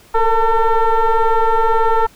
sine tone with frequency modulation, 443.9 Hz, A4, 15 cents sharp, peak -9 dBFS, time 0.14-2.07 s, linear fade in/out 10 ms, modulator 453 Hz, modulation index 1.8, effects tanh soft clip ceiling -7 dBFS + pink hiss -47 dBFS RMS until 2.15 s

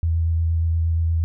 sine tone with vibrato, 82.41 Hz, E2, in tune, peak -17 dBFS, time 0.03-1.24 s, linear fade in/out 0 ms, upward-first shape square, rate 8.5 Hz, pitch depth 13 cents each way, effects none

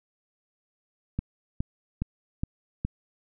click train, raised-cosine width 5 ms, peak -15 dBFS, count 5, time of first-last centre 1.19-2.85 s, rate 2.41 Hz, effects none

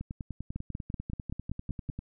two click trains, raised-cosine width 5 ms, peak -22 / -24 dBFS, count 8 / 21, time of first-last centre 0.56-1.898 / 0.01-1.99 s, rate 5.23 / 10.1 Hz, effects none

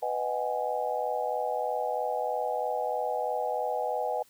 sine chord, G# minor seventh, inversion first, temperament just, 498.4 / 623 / 747.5 / 830.6 Hz, B4 / D#5 / F#5 / G#5, +16 / +2 / +17 / 0 cents, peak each -33 dBFS, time 0.02-4.23 s, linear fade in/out 10 ms, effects white hiss -61 dBFS RMS until 4.29 s

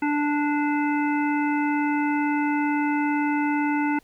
harmonic tone with a mistuned harmonic, 293.7 Hz, D4, in tune, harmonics 1 / 3 / 5 / 7 / 9, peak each -22 / -27 / -32 / -33 / -37 dBFS, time 0.02-3.99 s, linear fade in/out 5 ms, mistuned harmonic 9, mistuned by -20 cents, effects pink hiss -60 dBFS RMS until 4.03 s

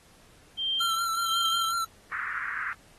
sine tone with tremolo, 3161 Hz, G7, 14 cents sharp, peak -25 dBFS, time 0.57-1.73 s, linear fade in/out 20 ms, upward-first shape sine, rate 1.4 Hz, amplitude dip 100%
square tone with vibrato, 1352 Hz, E6, 43 cents sharp, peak -27 dBFS, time 0.8-1.85 s, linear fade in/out 10 ms, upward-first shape sine, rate 5.5 Hz, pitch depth 34 cents each way
pink band-pass noise, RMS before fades -33 dBFS, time 2.12-2.73 s, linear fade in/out 0 ms, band 1300 to 1900 Hz, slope 48 dB/octave
effects pink hiss -58 dBFS RMS until 2.98 s + AAC 32 kbps

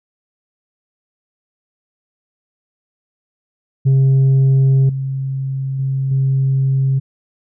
sine tone with level steps, 134.4 Hz, C3, 47 cents sharp, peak -6 / -18 / -15 / -11 dBFS, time 3.85-7 s, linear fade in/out 20 ms, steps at 4.89 / 5.79 / 6.11 s, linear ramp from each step 5 ms, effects tanh soft clip ceiling -8 dBFS

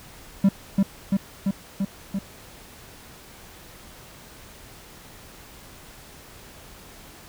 triangle tone with echo, 196.1 Hz, G3, 1 cent sharp, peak -11 dBFS, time 0.44-0.49 s, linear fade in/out 5 ms, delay 340 ms, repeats 5, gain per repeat -2 dB, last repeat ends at 2.19 s, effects pink hiss -46 dBFS RMS until 7.28 s

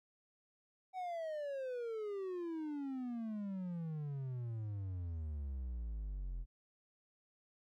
triangle exponential sweep, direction down, 760 to 41.2 Hz, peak -37 dBFS, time 0.93-6.46 s, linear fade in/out 50 ms, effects none

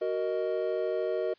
triangle chord, D# minor, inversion first, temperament just, 373.4 / 466.7 / 622.3 Hz, F#4 / A#4 / D#5, +16 / +2 / 0 cents, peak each -30 dBFS, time 0.01-1.34 s, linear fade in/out 10 ms, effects white hiss -64 dBFS RMS until 1.38 s + resampled to 11025 Hz

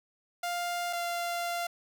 sawtooth tone pair in turn, 700 / 692.8 Hz, F5 / F5, +4 / -14 cents, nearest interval unison, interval 18 cents, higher first, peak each -27 dBFS, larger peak neither, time 0.43-0.93 / 0.93-1.67 s, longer second, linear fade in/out 5 ms, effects none

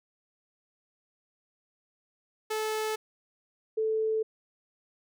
sawtooth / sine tone pair in turn, 434 / 439 Hz, A4 / A4, -24 / -4 cents, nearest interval unison, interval 20 cents, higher second, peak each -25 dBFS, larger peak neither, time 2.5-2.96 / 3.77-4.23 s, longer neither, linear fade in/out 10 ms, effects none

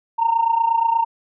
sine tone with amplitude modulation, 918 Hz, A#5, 27 cents flat, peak -11 dBFS, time 0.18-1.05 s, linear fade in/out 20 ms, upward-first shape sine, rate 28.4 Hz, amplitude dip 75%, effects tanh soft clip ceiling -8 dBFS

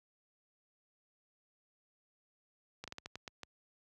slowing click train, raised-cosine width 0.2 ms, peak -26 dBFS, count 8, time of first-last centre 2.84-3.433 s, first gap 37 ms, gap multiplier 1.27, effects high-pass 60 Hz 12 dB/octave

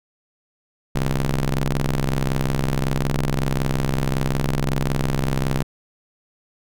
sawtooth ring-modulated tone, 65.41 Hz, C2, in tune, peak -12 dBFS, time 0.95-5.63 s, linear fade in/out 5 ms, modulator 76.2 Hz, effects none

